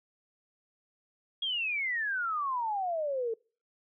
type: exponential sweep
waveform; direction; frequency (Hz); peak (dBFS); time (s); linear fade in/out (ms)
sine; down; 3322 to 439.2; -29; 1.42-3.34; 5
effects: noise-tail reverb RT60 0.4 s tail -26 dB re dry